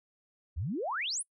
sine exponential sweep, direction up, 66.1 to 11040 Hz, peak -31 dBFS, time 0.56-1.23 s, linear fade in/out 20 ms, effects noise-tail reverb RT60 0.1 s tail -24 dB re dry

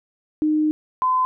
sine tone pair in turn, 306.7 / 1021.5 Hz, D#4 / C6, -25 / -42 cents, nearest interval octave + major sixth, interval 2083 cents, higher second, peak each -16 dBFS, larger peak neither, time 0.42-0.71 / 1.02-1.25 s, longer first, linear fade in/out 0 ms, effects none

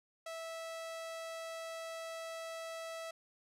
sawtooth tone, 655 Hz, E5, 11 cents flat, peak -38 dBFS, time 0.26-3.11 s, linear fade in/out 5 ms, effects low-pass 11000 Hz 12 dB/octave

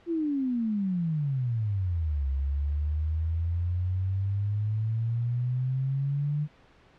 sine exponential two-way sweep, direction down then up, 347.4 to 67 to 150.8 Hz, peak -25 dBFS, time 0.06-6.48 s, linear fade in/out 50 ms, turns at 2.28 s, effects pink hiss -58 dBFS RMS until 6.98 s + low-pass 3000 Hz 12 dB/octave

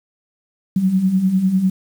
sine beating tone pair, 181.2 / 191.2 Hz, F#3 / G3, -36 / -43 cents, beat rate 10 Hz, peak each -21 / -14 dBFS, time 0.76-1.7 s, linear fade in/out 5 ms, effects 7-bit

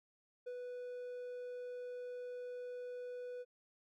triangle tone with ADSR envelope, 493.9 Hz, B4, in tune, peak -39 dBFS, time 0.46-3.45 s, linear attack 14 ms, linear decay 61 ms, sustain -2 dB, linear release 38 ms, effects none

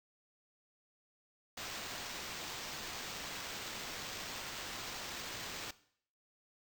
white noise with sample-and-hold, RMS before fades -44 dBFS, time 1.57-5.71 s, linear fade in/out 5 ms, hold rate 11025 Hz, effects noise-tail reverb RT60 0.6 s tail -18 dB re dry

